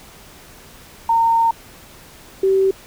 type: tone pair in turn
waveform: sine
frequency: 916 / 385.1 Hz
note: A#5 / G4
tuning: -31 / -31 cents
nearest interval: octave + minor third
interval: 1500 cents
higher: first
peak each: -12 dBFS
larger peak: neither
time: 1.09-1.51 / 2.43-2.71 s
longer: first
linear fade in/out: 5 ms
effects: pink hiss -43 dBFS RMS until 2.86 s